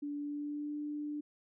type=tone with pitch glide; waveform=sine; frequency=290 to 296.1 Hz; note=D4 to D4; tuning=-22 to +14 cents; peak=-36 dBFS; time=0.02-1.21 s; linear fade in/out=10 ms; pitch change=+36 cents; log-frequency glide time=0.16-0.77 s; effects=none